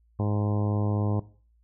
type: harmonic tone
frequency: 103.83 Hz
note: G#2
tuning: in tune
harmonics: 1 / 2 / 3 / 4 / 5 / 6 / 7 / 8 / 9 / 10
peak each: -25 / -31 / -35 / -37 / -39 / -41 / -42 / -43 / -44 / -45 dBFS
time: 0.19-1.2 s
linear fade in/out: 5 ms
effects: noise-tail reverb RT60 0.4 s tail -18 dB re dry + added 57 Hz sine -60 dBFS peak until 1.63 s